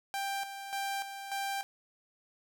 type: tone with tremolo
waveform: sawtooth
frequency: 789 Hz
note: G5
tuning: 11 cents sharp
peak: -29 dBFS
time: 0.14-1.63 s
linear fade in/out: 0 ms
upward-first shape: square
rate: 1.7 Hz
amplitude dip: 60%
effects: none